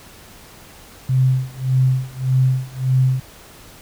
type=tone with tremolo; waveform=sine; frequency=130 Hz; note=C3; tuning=11 cents flat; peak=-11 dBFS; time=1.09-3.2 s; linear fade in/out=5 ms; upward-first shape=sine; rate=1.7 Hz; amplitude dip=95%; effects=pink hiss -43 dBFS RMS until 3.81 s